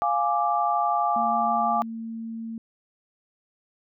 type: chord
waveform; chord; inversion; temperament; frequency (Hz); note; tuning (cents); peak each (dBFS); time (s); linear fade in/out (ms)
sine; D diminished; first; equal; 698.5 / 830.6 / 1174.7; F5 / Ab5 / D6; 0 / 0 / 0; -25; 0.02-1.82; 0
type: tone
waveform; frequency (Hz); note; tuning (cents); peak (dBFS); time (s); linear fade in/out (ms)
sine; 226.5; A#3; -50; -31; 1.16-2.58; 2
effects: none